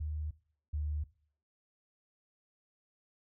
sine tone pair in turn, 76.4 / 74.91 Hz, D#2 / D2, -31 / +35 cents, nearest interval unison, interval 34 cents, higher first, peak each -34 / -32 dBFS, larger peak second, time 0-0.31 / 0.73-1.04 s, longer neither, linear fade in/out 10 ms, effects noise-tail reverb RT60 0.5 s tail -19 dB re dry

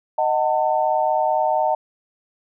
sine chord, D# diminished, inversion none, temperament just, 622.3 / 746.7 / 896 Hz, D#5 / F#5 / A5, 0 / +16 / +31 cents, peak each -21 dBFS, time 0.18-1.75 s, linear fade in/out 5 ms, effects none

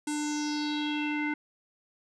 square tone with low-pass filter sweep, 298 Hz, D4, 25 cents sharp, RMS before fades -31 dBFS, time 0.07-1.34 s, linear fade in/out 5 ms, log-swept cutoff 8800 to 1900 Hz, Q 4.8, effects none

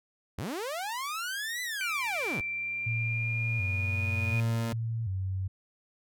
sawtooth linear two-way sweep, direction up then down, 65.41 to 2014 to 65.41 Hz, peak -29 dBFS, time 0.38-2.41 s, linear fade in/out 5 ms, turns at 1.62 s
sine tone with pitch glide, 2349 to 2459 Hz, D7 to D#7, 0 to -21 cents, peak -31 dBFS, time 1.81-4.4 s, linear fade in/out 0 ms, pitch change +79 cents, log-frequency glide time 2.46-4.03 s
30% pulse tone with exponential growth, 115.1 Hz, A#2, 22 cents flat, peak -25 dBFS, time 1.87-4.73 s, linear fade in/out 5 ms, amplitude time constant 620 ms
sine tone with vibrato, 103.83 Hz, G#2, in tune, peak -29 dBFS, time 2.86-5.48 s, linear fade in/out 10 ms, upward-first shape square, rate 0.68 Hz, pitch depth 160 cents each way
effects none

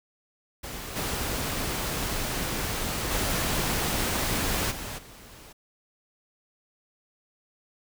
pink noise with level steps, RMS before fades -37 / -30 / -27 / -36 / -48 dBFS, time 0.63-5.53 s, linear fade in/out 10 ms, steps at 0.95 / 3.1 / 4.7 / 4.97 s, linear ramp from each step 20 ms, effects none

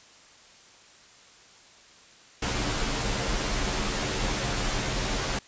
pink noise with comb filter, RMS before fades -28 dBFS, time 2.42-5.39 s, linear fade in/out 5 ms, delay 12 ms, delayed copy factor -0.75, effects white hiss -53 dBFS RMS until 5.47 s + resampled to 16000 Hz

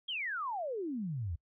sine exponential sweep, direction down, 3322 to 75.3 Hz, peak -34 dBFS, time 0.08-1.36 s, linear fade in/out 10 ms, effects noise-tail reverb RT60 0.1 s tail -24 dB re dry

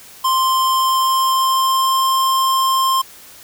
square tone with pitch glide, 1046.5 to 1055.6 Hz, C6 to C6, 0 to +15 cents, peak -14 dBFS, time 0.24-3.02 s, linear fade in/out 10 ms, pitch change +15 cents, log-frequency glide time 0.58-2.11 s, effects white hiss -41 dBFS RMS until 3.43 s

